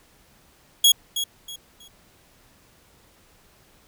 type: tone with echo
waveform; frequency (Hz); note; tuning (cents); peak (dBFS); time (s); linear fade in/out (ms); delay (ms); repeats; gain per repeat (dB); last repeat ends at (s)
sawtooth; 3322; G#7; 0; -9; 0.84-0.92; 5; 320; 3; -11; 1.88
effects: pink hiss -57 dBFS RMS until 3.87 s